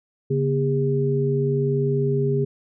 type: tone cluster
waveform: sine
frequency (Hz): 140 / 240.8 / 404.7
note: C#3 / B3 / G#4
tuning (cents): +18 / -44 / -45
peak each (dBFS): -21 / -29 / -22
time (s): 0.3-2.45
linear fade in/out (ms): 10
effects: none